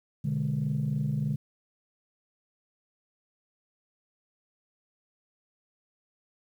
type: chord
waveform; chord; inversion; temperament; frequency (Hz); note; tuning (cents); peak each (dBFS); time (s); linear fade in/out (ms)
sine; G# diminished; first; equal; 123.47 / 146.83 / 207.7; B2 / D3 / G#3; 0 / 0 / 0; -32 / -27 / -32; 0.24-1.36; 10
effects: tanh soft clip ceiling -20 dBFS + 10-bit